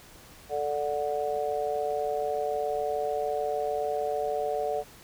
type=harmonic tone; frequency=146.83 Hz; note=D3; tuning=in tune; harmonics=3 / 4 / 5; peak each=-31 / -31 / -31 dBFS; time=0.49-4.84 s; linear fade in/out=50 ms; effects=pink hiss -51 dBFS RMS until 5.03 s